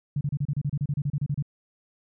sine tone bursts, 143.5 Hz, D3, 40 cents flat, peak -23 dBFS, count 16, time 0.16-1.425 s, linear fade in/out 5 ms, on 50 ms, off 31 ms, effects none

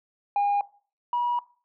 sine tone pair in turn, 812 / 965.6 Hz, G#5 / B5, -39 / -39 cents, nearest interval minor third, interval 300 cents, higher second, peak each -18 / -21 dBFS, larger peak first, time 0.36-0.61 / 1.13-1.39 s, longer second, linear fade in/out 2 ms, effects noise-tail reverb RT60 0.4 s tail -20 dB re dry + tanh soft clip ceiling -19 dBFS

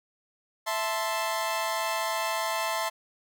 sawtooth chord, A minor, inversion second, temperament equal, 659.3 / 880 / 1046.5 Hz, E5 / A5 / C6, 0 / 0 / 0 cents, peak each -28 dBFS, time 0.66-2.9 s, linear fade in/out 20 ms, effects none

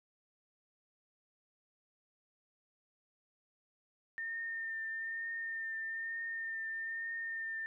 sine tone with vibrato, 1813 Hz, A#6, 49 cents flat, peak -37 dBFS, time 4.18-7.66 s, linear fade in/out 0 ms, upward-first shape triangle, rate 1.1 Hz, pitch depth 20 cents each way, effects none

